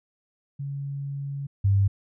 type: tone pair in turn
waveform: sine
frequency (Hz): 140 / 98.73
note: C#3 / G2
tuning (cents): +18 / +13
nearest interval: tritone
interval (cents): 605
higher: first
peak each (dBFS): -29 / -17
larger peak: second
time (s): 0.59-1.47 / 1.64-1.88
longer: first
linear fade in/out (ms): 10
effects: none